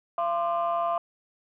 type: tone cluster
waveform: sine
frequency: 683 / 1044 / 1195 Hz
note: F5 / C6 / D6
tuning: -39 / -4 / +30 cents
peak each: -25 / -29 / -30 dBFS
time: 0.18-0.98 s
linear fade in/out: 2 ms
effects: tanh soft clip ceiling -18 dBFS